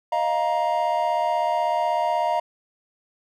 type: chord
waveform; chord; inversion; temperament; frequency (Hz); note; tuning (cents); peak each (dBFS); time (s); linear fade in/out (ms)
triangle; Eb suspended second; none; equal with one note detuned; 622.3 / 698.5 / 940.4; Eb5 / F5 / Bb5; 0 / 0 / +15; -24 / -22 / -22; 0.12-2.4; 5
effects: none